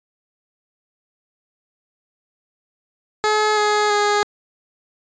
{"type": "tone with pitch steps", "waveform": "15% pulse", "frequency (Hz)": [426.4, 420, 413.8], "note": ["G#4", "G#4", "G#4"], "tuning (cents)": [46, 19, -6], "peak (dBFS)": -9, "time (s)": [3.24, 4.23], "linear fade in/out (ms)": 0, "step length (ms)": 330, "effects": ["resampled to 16000 Hz"]}